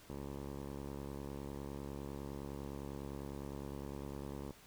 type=tone with low-pass filter; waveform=10% pulse; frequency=69.9 Hz; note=C#2; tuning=15 cents sharp; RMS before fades=-45 dBFS; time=0.1-4.52 s; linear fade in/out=0 ms; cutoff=770 Hz; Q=1.5; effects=pink hiss -60 dBFS RMS until 4.66 s